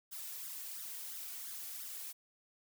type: noise with flanger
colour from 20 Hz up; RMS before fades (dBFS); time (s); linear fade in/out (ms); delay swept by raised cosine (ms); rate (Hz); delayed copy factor
blue; -45; 0.11-2.13; 20; 0.57 to 2.77; 2.9; +0.7
effects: none